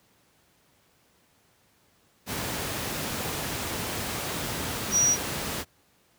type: tone in noise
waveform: sine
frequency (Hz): 5780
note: F#8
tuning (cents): -41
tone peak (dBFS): -19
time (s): 4.91-5.17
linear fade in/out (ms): 50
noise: pink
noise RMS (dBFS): -31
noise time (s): 2.26-5.65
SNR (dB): +9
effects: pink hiss -64 dBFS RMS until 6.18 s + high-pass 80 Hz 12 dB/octave